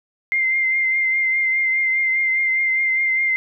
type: tone with vibrato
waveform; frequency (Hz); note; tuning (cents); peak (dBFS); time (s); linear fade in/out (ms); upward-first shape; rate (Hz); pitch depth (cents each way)
sine; 2093; C7; 0; -16; 0.32-3.36; 0; triangle; 4.9; 29
effects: none